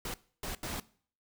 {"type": "noise bursts at uneven times", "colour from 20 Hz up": "pink", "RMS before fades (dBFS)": -38, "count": 3, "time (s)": [[0.05, 0.14], [0.43, 0.55], [0.63, 0.8]], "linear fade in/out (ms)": 2, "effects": ["noise-tail reverb RT60 0.5 s tail -20 dB re dry"]}